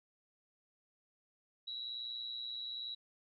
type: tone with amplitude modulation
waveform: sine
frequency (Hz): 3894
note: B7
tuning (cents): -25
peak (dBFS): -37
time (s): 1.67-2.95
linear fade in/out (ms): 10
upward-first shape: sine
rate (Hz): 121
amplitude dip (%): 65
effects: none